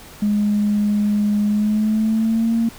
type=tone with pitch glide; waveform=sine; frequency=207.7 to 229.1 Hz; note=G#3 to A#3; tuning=0 to -30 cents; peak=-14 dBFS; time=0.22-2.69 s; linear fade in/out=5 ms; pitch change=+170 cents; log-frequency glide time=1.46-2.54 s; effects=tanh soft clip ceiling -10 dBFS + pink hiss -41 dBFS RMS until 2.78 s